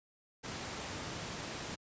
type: noise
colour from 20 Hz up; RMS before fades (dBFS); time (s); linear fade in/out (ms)
pink; -41; 0.43-1.76; 20
effects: high-pass 80 Hz 12 dB/octave + resampled to 16000 Hz